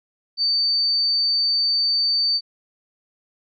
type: tone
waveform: sine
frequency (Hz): 4580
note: D8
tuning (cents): -44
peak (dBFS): -17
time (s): 0.37-2.41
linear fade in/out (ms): 50
effects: none